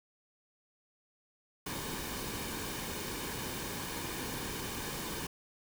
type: noise with comb filter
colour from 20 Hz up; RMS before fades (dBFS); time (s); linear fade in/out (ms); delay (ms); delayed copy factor
pink; -39; 1.66-5.27; 5; 1.5; -0.5
effects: none